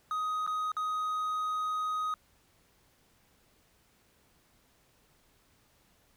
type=tone with dropouts; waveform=triangle; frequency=1253 Hz; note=D#6; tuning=12 cents sharp; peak=-28 dBFS; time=0.11-2.14 s; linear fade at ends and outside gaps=1 ms; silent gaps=0.465-0.475 / 0.718-0.767 s; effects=pink hiss -67 dBFS RMS until 6.16 s